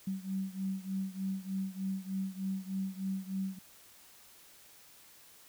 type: beating tone pair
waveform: sine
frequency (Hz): 190.4 / 193.7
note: F#3 / G3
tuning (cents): +50 / -20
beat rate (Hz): 3.3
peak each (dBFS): -36 / -38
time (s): 0.07-3.59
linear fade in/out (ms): 5
effects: white hiss -58 dBFS RMS until 5.48 s